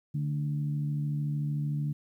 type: harmonic tone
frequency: 73.42 Hz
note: D2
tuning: in tune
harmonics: 2 / 3 / 4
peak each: -28 / -40 / -44 dBFS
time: 0.14-1.93 s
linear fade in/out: 10 ms
effects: 11-bit